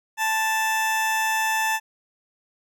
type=tone with amplitude modulation; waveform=20% pulse; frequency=880 Hz; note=A5; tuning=in tune; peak=-15 dBFS; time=0.17-1.8 s; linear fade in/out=50 ms; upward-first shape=sine; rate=194 Hz; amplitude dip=25%; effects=none